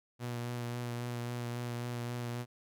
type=tone with vibrato; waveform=sawtooth; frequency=120.5 Hz; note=B2; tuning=42 cents flat; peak=-32 dBFS; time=0.19-2.46 s; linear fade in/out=50 ms; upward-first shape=sine; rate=3.7 Hz; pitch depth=17 cents each way; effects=none